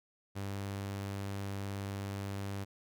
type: tone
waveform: sawtooth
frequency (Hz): 99.1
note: G2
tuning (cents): +19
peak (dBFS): -33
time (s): 0.35-2.65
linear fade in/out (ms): 20
effects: none